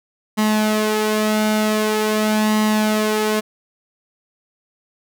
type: tone with flanger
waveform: sawtooth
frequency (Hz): 214.5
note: A3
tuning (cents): -44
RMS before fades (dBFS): -18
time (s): 0.37-3.41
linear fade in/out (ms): 20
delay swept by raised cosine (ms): 1 to 3.3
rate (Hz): 0.45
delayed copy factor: +0.55
effects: none